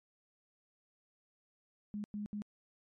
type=tone bursts at uneven times; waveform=sine; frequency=207.7 Hz; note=G#3; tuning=in tune; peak=-37 dBFS; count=3; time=1.94-2.04 / 2.14-2.26 / 2.33-2.42 s; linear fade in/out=0 ms; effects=MP3 48 kbps